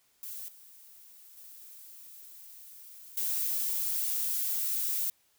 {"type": "noise with level steps", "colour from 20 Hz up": "violet", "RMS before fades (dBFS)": [-41, -54, -50, -31], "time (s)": [0.23, 5.1], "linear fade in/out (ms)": 0, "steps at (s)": [0.48, 1.37, 3.17], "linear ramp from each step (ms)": 5, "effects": ["white hiss -69 dBFS RMS until 5.38 s"]}